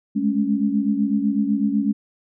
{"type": "tone cluster", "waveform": "sine", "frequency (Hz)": [206.5, 214.5, 278.7], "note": ["G#3", "A3", "C#4"], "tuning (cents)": [-10, -44, 9], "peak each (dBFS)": -22, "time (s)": [0.15, 1.93], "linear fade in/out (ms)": 20, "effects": []}